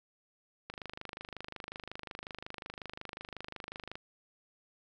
click train, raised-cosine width 0.3 ms, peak -25 dBFS, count 84, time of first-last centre 0.7-3.955 s, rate 25.5 Hz, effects none

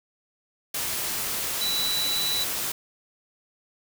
sine tone in noise, 3951 Hz, B7, in tune, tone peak -25 dBFS, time 1.61-2.44 s, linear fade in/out 5 ms, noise white, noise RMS -29 dBFS, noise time 0.74-2.72 s, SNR +1 dB, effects none

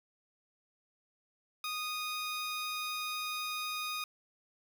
15% pulse tone, 1238 Hz, D#6, 9 cents flat, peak -29 dBFS, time 1.64-4.04 s, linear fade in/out 2 ms, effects none

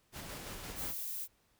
pink noise with tremolo, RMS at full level -44 dBFS, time 0.12-0.95 s, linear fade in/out 50 ms, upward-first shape square, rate 5.8 Hz, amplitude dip 25%
violet noise, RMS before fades -40 dBFS, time 0.75-1.28 s, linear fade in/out 50 ms
effects pink hiss -72 dBFS RMS until 1.59 s

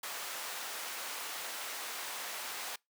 pink high-pass noise, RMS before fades -41 dBFS, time 0.03-2.76 s, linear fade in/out 5 ms, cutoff 780 Hz, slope 12 dB/octave, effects noise-tail reverb RT60 0.2 s tail -26 dB re dry

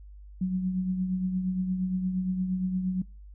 sine tone with tremolo, 185 Hz, F#3, in tune, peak -23 dBFS, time 0.41-3.02 s, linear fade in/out 5 ms, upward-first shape triangle, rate 8.6 Hz, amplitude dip 50%, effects noise-tail reverb RT60 0.3 s tail -25 dB re dry + added 50 Hz sine -44 dBFS peak until 3.34 s

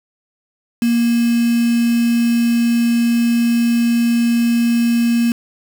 sine tone with quantisation, 234.8 Hz, A#3, 13 cents sharp, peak -12 dBFS, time 0.82-5.32 s, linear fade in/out 2 ms, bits 4, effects none

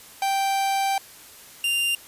45% pulse tone pair in turn, 783 / 2790 Hz, G5 / F7, -2 / -2 cents, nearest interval octave + minor seventh, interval 2200 cents, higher second, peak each -21 dBFS, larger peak neither, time 0.22-0.98 / 1.64-1.95 s, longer first, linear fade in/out 2 ms, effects white hiss -46 dBFS RMS until 2.07 s + resampled to 32000 Hz

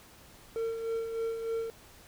triangle tone with tremolo, 454.6 Hz, A#4, 43 cents flat, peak -27 dBFS, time 0.56-1.7 s, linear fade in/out 0 ms, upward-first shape sine, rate 3.3 Hz, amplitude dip 50%, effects pink hiss -55 dBFS RMS until 2.07 s

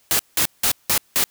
white noise bursts, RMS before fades -18 dBFS, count 5, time 0.11-1.24 s, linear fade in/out 0 ms, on 82 ms, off 180 ms, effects white hiss -59 dBFS RMS until 1.3 s

